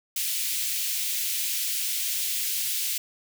white high-pass noise, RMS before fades -28 dBFS, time 0.16-2.98 s, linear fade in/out 5 ms, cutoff 2300 Hz, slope 24 dB/octave, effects none

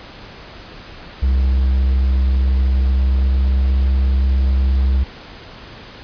triangle tone with pitch glide, 65.41 to 66.02 Hz, C2 to C2, 0 to +16 cents, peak -10 dBFS, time 1.22-5.04 s, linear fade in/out 10 ms, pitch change +16 cents, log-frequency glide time 2.79-3.73 s, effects pink hiss -37 dBFS RMS until 6.03 s + resampled to 11025 Hz

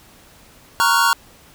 square chord, Gb major seventh, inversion first, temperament equal, 932.3 / 1108.7 / 1396.9 / 1480 Hz, Bb5 / Db6 / F6 / Gb6, 0 / 0 / 0 / 0 cents, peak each -19 / -19 / -20 / -21 dBFS, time 0.8-1.13 s, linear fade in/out 0 ms, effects pink hiss -48 dBFS RMS until 1.54 s

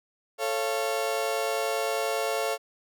35% pulse chord, A augmented, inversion none, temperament just, 440 / 550 / 687.5 Hz, A4 / C#5 / E#5, 0 / -14 / -27 cents, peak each -29 dBFS, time 0.38-2.58 s, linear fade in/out 50 ms, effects none

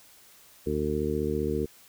harmonic tone, 75.2 Hz, D2, 42 cents sharp, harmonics 1 / 2 / 3 / 4 / 5 / 6, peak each -34 / -35 / -33 / -34 / -31 / -31 dBFS, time 0.66-1.66 s, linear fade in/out 10 ms, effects white hiss -55 dBFS RMS until 1.88 s

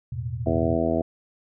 sine chord, E suspended fourth, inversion none, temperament equal, 82.41 / 110 / 123.47 Hz, E2 / A2 / B2, 0 / 0 / 0 cents, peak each -35 / -32 / -30 dBFS, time 0.12-0.77 s, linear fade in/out 5 ms
harmonic tone, 82 Hz, E2, 9 cents flat, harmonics 1 / 2 / 3 / 4 / 5 / 6 / 7 / 8 / 9, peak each -32 / -32 / -27 / -27 / -32 / -30 / -33 / -26 / -37 dBFS, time 0.46-1.02 s, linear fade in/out 5 ms
effects none

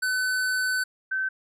square / sine tone pair in turn, 1511 / 1539.2 Hz, F#6 / G6, +36 / -32 cents, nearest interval unison, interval 32 cents, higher second, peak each -24 dBFS, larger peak neither, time 0.02-0.84 / 1.11-1.29 s, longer first, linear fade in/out 10 ms, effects resampled to 32000 Hz

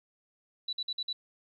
sine tone bursts, 3951 Hz, B7, in tune, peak -31 dBFS, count 5, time 0.68-1.129 s, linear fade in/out 5 ms, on 49 ms, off 51 ms, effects 12-bit

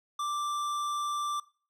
sine tone with tanh clipping, 1176 Hz, D6, 2 cents sharp, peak -32 dBFS, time 0.19-1.4 s, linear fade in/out 5 ms, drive 16 dB, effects noise-tail reverb RT60 0.4 s tail -20 dB re dry

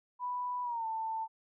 sine tone with pitch glide, 987.8 to 890.3 Hz, B5 to A5, 0 to +20 cents, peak -33 dBFS, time 0.19-1.28 s, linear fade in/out 50 ms, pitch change -180 cents, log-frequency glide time 0.63-0.86 s, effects none

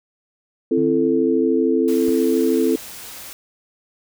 sine chord, A minor, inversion first, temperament equal with one note detuned, 261.6 / 334.6 / 440 Hz, C4 / E4 / A4, 0 / +26 / 0 cents, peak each -19 dBFS, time 0.71-2.76 s, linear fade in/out 5 ms
triangle tone with exponential decay, 150.1 Hz, D3, 38 cents sharp, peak -27 dBFS, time 0.77-2.29 s, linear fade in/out 5 ms, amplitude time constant 330 ms
white noise, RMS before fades -36 dBFS, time 1.88-3.33 s, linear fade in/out 0 ms
clicks, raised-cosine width 2 ms, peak -23 dBFS, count 2, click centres 2.082 / 2.092 s
effects none

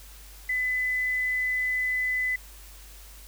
sine tone, 2007 Hz, B6, 27 cents sharp, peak -24 dBFS, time 0.49-2.36 s, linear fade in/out 5 ms, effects added 50 Hz sine -46 dBFS peak until 3.27 s + white hiss -50 dBFS RMS until 3.27 s

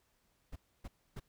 brown noise bursts, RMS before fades -43 dBFS, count 3, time 0.52-1.2 s, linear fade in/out 10 ms, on 40 ms, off 280 ms, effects pink hiss -75 dBFS RMS until 1.28 s

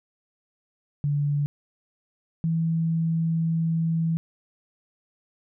sine tone pair in turn, 144.9 / 163.79 Hz, D3 / E3, -23 / -11 cents, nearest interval major second, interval 212 cents, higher second, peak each -21 dBFS, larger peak neither, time 1.04-1.46 / 2.44-4.17 s, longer second, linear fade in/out 0 ms, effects none

